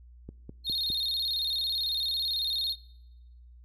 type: click train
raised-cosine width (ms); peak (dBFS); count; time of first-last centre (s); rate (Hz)
3; -28; 4; 0.29-0.902; 4.9
type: tone with vibrato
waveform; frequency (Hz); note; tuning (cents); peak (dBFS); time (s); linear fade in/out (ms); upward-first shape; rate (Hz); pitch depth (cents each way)
triangle; 3951; B7; 0; -26; 0.64-2.76; 50; square; 18; 120
effects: noise-tail reverb RT60 1.0 s tail -23 dB re dry + added 60 Hz sine -49 dBFS peak until 3.64 s